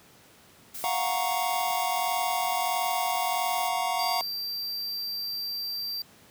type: noise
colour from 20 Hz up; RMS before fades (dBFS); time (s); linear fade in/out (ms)
blue; -38; 0.74-3.69; 10
type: chord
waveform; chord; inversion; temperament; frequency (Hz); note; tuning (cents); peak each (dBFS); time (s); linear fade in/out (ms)
square; Gb major seventh; third; equal; 698.5 / 740 / 932.3 / 1108.7; F5 / Gb5 / Bb5 / Db6; 0 / 0 / 0 / 0; -32 / -31 / -32 / -35; 0.84-4.21; 0
type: tone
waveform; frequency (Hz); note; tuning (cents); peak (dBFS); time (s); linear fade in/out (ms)
square; 4699; D8; 0; -31; 3.99-6.02; 2
effects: pink hiss -55 dBFS RMS until 6.3 s + high-pass 100 Hz 12 dB/octave